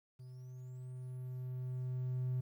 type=tone with level ramp; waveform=triangle; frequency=127.2 Hz; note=C3; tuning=48 cents flat; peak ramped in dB=-47 to -30 dBFS; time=0.19-2.41 s; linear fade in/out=10 ms; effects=tanh soft clip ceiling -28 dBFS + 12-bit